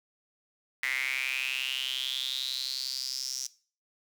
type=tone with high-pass filter sweep; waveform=sawtooth; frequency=131.2 Hz; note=C3; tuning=5 cents sharp; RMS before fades=-33 dBFS; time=0.83-3.47 s; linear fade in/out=0 ms; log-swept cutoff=2000 to 5800 Hz; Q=8.3; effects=noise-tail reverb RT60 0.4 s tail -18 dB re dry